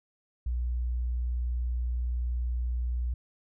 sine tone, 60.6 Hz, B1, 32 cents flat, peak -27 dBFS, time 0.46-3.14 s, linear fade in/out 5 ms, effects none

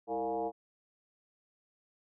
sine tone with frequency modulation, 581 Hz, D5, 19 cents flat, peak -31 dBFS, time 0.07-0.52 s, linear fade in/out 50 ms, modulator 126 Hz, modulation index 2, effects none

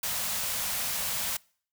white band-stop noise, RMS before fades -31 dBFS, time 0.03-1.37 s, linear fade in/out 5 ms, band 240 to 480 Hz, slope 48 dB/octave, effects noise-tail reverb RT60 0.5 s tail -25 dB re dry

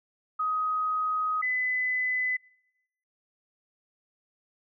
sine tone pair in turn, 1257 / 2009 Hz, D#6 / B6, +17 / +29 cents, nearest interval minor sixth, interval 812 cents, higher second, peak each -25 dBFS, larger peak neither, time 0.39-1.42 / 1.42-2.37 s, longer first, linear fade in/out 10 ms, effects noise-tail reverb RT60 1.0 s tail -26 dB re dry

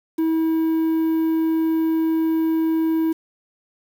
triangle tone with quantisation, 322.4 Hz, E4, 38 cents flat, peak -15 dBFS, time 0.18-3.13 s, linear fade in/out 10 ms, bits 7, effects none

